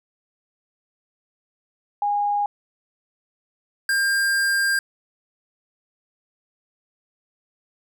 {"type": "tone pair in turn", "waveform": ["sine", "square"], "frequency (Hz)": [820, 1599.8], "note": ["G#5", "G6"], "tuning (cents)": [-22, 35], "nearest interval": "octave", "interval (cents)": 1157, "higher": "second", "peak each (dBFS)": -19, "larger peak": "neither", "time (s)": [[2.02, 2.46], [3.89, 4.79]], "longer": "second", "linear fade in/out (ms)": 2, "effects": []}